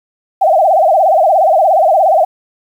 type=tone with vibrato; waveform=sine; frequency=697 Hz; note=F5; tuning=4 cents flat; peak=-6 dBFS; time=0.41-2.25 s; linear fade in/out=10 ms; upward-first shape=sine; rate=17 Hz; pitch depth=220 cents each way; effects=7-bit